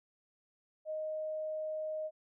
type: tone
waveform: sine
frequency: 622.3 Hz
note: D#5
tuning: in tune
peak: -35 dBFS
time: 0.85-2.11 s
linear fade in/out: 50 ms
effects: none